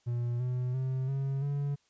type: tone with pitch steps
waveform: triangle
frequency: 120 / 125.24 / 130.71 / 136.42 / 142.38 Hz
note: B2 / B2 / C3 / C#3 / C#3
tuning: -49 / +25 / -1 / -27 / +47 cents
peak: -27 dBFS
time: 0.06-1.76 s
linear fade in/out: 20 ms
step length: 340 ms
effects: white hiss -71 dBFS RMS until 1.89 s + resampled to 16000 Hz